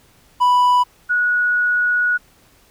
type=tone pair in turn; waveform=triangle / sine; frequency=987.8 / 1460.5 Hz; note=B5 / F#6; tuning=0 / -23 cents; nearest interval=perfect fifth; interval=677 cents; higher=second; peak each=-9 / -14 dBFS; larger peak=first; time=0.4-0.84 / 1.09-2.18 s; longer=second; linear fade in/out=20 ms; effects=pink hiss -53 dBFS RMS until 2.7 s